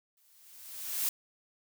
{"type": "noise with exponential growth", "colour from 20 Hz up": "blue", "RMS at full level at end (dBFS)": -29, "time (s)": [0.17, 1.09], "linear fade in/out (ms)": 2, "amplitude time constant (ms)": 200, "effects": []}